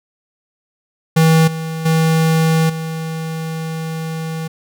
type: tone with level steps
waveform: square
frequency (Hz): 161.1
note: E3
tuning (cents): -39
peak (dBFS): -9 / -22 / -12 / -22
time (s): 1.16-4.48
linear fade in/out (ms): 10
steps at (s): 1.47 / 1.85 / 2.69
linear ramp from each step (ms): 10
effects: none